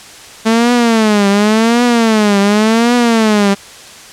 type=tone with vibrato; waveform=sawtooth; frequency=220 Hz; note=A3; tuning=in tune; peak=-4 dBFS; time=0.45-3.55 s; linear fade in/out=20 ms; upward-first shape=triangle; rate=0.9 Hz; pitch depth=190 cents each way; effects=white hiss -34 dBFS RMS until 4.12 s + low-pass 8000 Hz 12 dB/octave